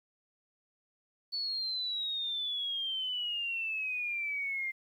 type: exponential sweep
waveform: sine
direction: down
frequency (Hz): 4470 to 2097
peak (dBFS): -32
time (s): 1.32-4.72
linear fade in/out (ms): 20
effects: 11-bit